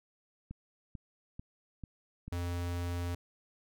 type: click train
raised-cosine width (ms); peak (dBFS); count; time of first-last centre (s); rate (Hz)
5; -30; 5; 0.51-2.28; 2.26
type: tone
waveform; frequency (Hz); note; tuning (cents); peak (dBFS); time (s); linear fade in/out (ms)
square; 87.31; F2; 0; -34; 2.32-3.15; 5
effects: none